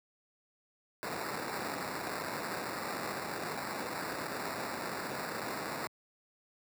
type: noise with sample-and-hold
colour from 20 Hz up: blue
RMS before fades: -38 dBFS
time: 1.03-5.87 s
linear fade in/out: 0 ms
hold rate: 3150 Hz
effects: high-pass 150 Hz 12 dB/octave